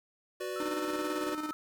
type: chord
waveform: square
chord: B minor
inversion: second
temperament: equal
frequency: 370 / 493.9 / 587.3 Hz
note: F#4 / B4 / D5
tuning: 0 / 0 / 0 cents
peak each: -38 / -42 / -41 dBFS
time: 0.4-1.35 s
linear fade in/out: 10 ms
type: tone with pitch glide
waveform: sine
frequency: 1325 to 1302.2 Hz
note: E6 to E6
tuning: +9 to -22 cents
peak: -39 dBFS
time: 0.56-1.53 s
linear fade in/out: 0 ms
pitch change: -31 cents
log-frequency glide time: 0.92-1.26 s
type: tone with tremolo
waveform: 45% pulse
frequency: 304.5 Hz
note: D#4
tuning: 37 cents flat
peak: -33 dBFS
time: 0.6-1.51 s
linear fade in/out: 2 ms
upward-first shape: square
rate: 18 Hz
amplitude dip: 55%
effects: 10-bit